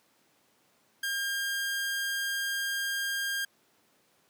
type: tone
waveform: sawtooth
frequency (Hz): 1608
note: G6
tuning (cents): +44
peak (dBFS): -26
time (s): 1.03-3.45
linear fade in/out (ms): 5
effects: pink hiss -67 dBFS RMS until 4.29 s + high-pass 200 Hz 12 dB/octave